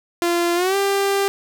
sawtooth tone with pitch glide, 344.8 to 396.1 Hz, F4 to G4, -22 to +18 cents, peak -13 dBFS, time 0.22-1.28 s, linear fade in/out 0 ms, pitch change +240 cents, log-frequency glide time 0.55-0.76 s, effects none

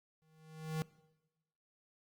square tone with exponential growth, 157.8 Hz, D#3, 25 cents sharp, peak -33 dBFS, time 0.22-0.82 s, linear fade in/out 0 ms, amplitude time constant 130 ms, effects noise-tail reverb RT60 1.0 s tail -21 dB re dry + Opus 48 kbps

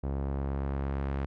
sawtooth tone with low-pass filter sweep, 68.7 Hz, C#2, 15 cents flat, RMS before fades -32 dBFS, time 0.03-1.26 s, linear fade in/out 10 ms, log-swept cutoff 760 to 2000 Hz, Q 0.78, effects none

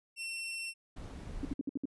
sawtooth tone, 2707 Hz, E7, 45 cents sharp, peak -34 dBFS, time 0.16-0.74 s, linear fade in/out 50 ms
brown noise, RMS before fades -43 dBFS, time 0.96-1.54 s, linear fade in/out 10 ms
sine tone bursts, 276.3 Hz, C#4, 6 cents flat, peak -31 dBFS, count 6, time 1.43-1.855 s, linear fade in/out 2 ms, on 20 ms, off 61 ms
effects resampled to 24000 Hz

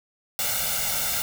white noise with comb filter, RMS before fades -26 dBFS, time 0.39-1.22 s, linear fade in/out 0 ms, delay 1.4 ms, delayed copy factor +1, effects none

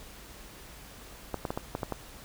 clicks, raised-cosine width 1 ms, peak -17 dBFS, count 7, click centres 1.343 / 1.452 / 1.505 / 1.575 / 1.751 / 1.832 / 1.923 s, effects added 50 Hz sine -52 dBFS peak until 2.24 s + pink hiss -49 dBFS RMS until 2.24 s

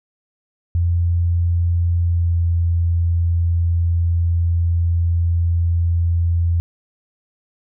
sine tone with pitch glide, 86 to 85.01 Hz, F2 to F2, -26 to -46 cents, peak -14 dBFS, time 0.75-6.6 s, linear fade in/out 0 ms, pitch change -20 cents, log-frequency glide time 2.04-2.38 s, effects none

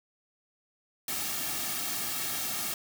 white noise with comb filter, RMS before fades -33 dBFS, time 1.08-2.74 s, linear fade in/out 2 ms, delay 2 ms, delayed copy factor -0.65, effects none

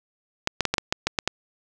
clicks, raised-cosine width 0.2 ms, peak -4 dBFS, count 9, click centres 0.474 / 0.607 / 0.653 / 0.74 / 0.782 / 0.925 / 1.07 / 1.188 / 1.276 s, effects 7-bit

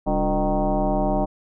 sine tone with frequency modulation, 288.4 Hz, D4, 31 cents flat, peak -18 dBFS, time 0.06-1.26 s, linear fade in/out 20 ms, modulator 161 Hz, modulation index 3.5, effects none

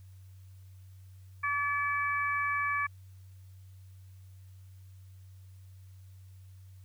harmonic tone, 574 Hz, D5, 40 cents flat, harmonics 2 / 3 / 4, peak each -31 / -33 / -34 dBFS, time 1.43-2.87 s, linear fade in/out 10 ms, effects added 94 Hz sine -49 dBFS peak until 6.84 s + white hiss -69 dBFS RMS until 6.84 s

